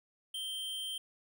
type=tone with amplitude modulation; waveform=square; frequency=3136 Hz; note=G7; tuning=in tune; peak=-36 dBFS; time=0.34-0.98 s; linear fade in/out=5 ms; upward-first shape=sine; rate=273 Hz; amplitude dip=30%; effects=none